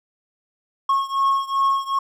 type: beating tone pair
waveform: triangle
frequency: 1091 / 1093.6 Hz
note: C#6 / C#6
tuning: -28 / -24 cents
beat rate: 2.6 Hz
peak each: -18 / -20 dBFS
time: 0.89-1.99 s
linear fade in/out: 5 ms
effects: none